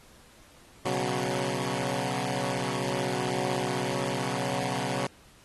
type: chord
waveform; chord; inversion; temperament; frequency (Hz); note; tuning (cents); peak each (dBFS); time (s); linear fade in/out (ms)
10% pulse; B suspended second; none; equal with one note detuned; 123.47 / 139.23 / 185; B2 / C#3 / F#3; 0 / +8 / 0; -24; 0.85-5.07; 5
effects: pink hiss -56 dBFS RMS until 5.44 s + AAC 32 kbps